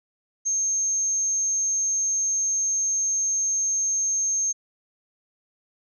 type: tone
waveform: sine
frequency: 6400 Hz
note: G8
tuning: 35 cents sharp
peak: -21 dBFS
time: 0.45-4.53 s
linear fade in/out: 20 ms
effects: none